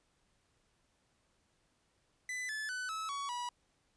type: tone with pitch steps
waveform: 45% pulse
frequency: 2002 / 1732.8 / 1499.8 / 1298.1 / 1123.6 / 972.5 Hz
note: B6 / A6 / F#6 / E6 / C#6 / B5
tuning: +23 / -27 / +23 / -27 / +23 / -27 cents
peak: -37 dBFS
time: 2.29-3.49 s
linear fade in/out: 2 ms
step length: 200 ms
effects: pink hiss -75 dBFS RMS until 3.96 s + resampled to 22050 Hz